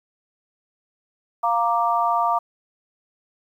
sine chord, Bb major, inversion second, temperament equal, 698.5 / 932.3 / 1174.7 Hz, F5 / Bb5 / D6, 0 / 0 / 0 cents, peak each -22 dBFS, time 1.43-2.39 s, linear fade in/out 10 ms, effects 9-bit

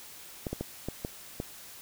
clicks, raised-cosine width 2 ms, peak -19 dBFS, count 6, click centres 0.468 / 0.53 / 0.61 / 0.886 / 1.049 / 1.401 s, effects white hiss -48 dBFS RMS until 1.81 s

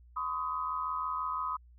sine tone cluster, 1016 / 1102 / 1257 Hz, B5 / C#6 / D#6, +49 / -11 / +17 cents, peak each -36 / -39 / -34 dBFS, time 0.16-1.57 s, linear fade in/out 10 ms, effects added 60 Hz sine -54 dBFS peak until 1.78 s

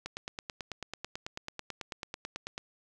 click train, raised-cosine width 0.2 ms, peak -20 dBFS, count 24, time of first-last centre 0.06-2.579 s, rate 9.13 Hz, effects none

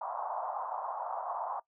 pink band-pass noise, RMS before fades -37 dBFS, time 0.01-1.6 s, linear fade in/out 5 ms, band 680 to 1100 Hz, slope 48 dB/octave, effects noise-tail reverb RT60 0.1 s tail -20 dB re dry

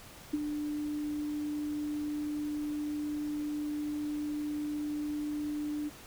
sine tone with ADSR envelope, 297.5 Hz, D4, 22 cents sharp, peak -25 dBFS, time 0.33-5.9 s, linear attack 9 ms, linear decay 28 ms, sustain -7 dB, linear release 26 ms, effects pink hiss -51 dBFS RMS until 6.06 s

